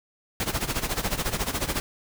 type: noise with tremolo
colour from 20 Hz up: pink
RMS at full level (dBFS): -25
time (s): 0.4-1.8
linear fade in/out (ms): 0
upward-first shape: sine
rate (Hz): 14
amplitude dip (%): 80
effects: none